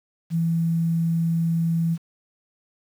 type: tone with quantisation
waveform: sine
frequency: 165.9 Hz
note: E3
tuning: 11 cents sharp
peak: -19 dBFS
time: 0.3-1.98 s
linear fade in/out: 50 ms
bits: 8
effects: none